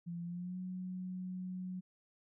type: tone with pitch glide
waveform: sine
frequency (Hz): 171.5 to 183.81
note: F3 to F#3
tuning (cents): -31 to -11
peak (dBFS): -39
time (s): 0.06-1.81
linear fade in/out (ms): 20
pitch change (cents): +120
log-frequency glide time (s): 0.24-0.58
effects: none